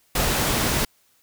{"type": "noise", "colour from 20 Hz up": "pink", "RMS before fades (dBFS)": -22, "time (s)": [0.15, 0.85], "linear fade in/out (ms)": 5, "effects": ["white hiss -62 dBFS RMS until 1.22 s"]}